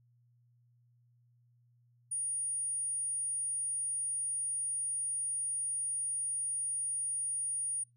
sine tone, 9550 Hz, D9, 28 cents sharp, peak -32 dBFS, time 2.11-7.84 s, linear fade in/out 10 ms, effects noise-tail reverb RT60 0.2 s tail -25 dB re dry + added 120 Hz sine -65 dBFS peak until 7.96 s

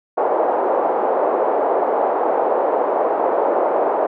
white band-pass noise, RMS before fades -18 dBFS, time 0.17-4.07 s, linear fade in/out 10 ms, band 400 to 800 Hz, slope 24 dB/octave, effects none

